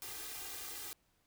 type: noise with comb filter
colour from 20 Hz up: white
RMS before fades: -45 dBFS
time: 0.02-0.93 s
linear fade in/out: 0 ms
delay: 2.5 ms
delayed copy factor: +0.95
effects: pink hiss -75 dBFS RMS until 1.26 s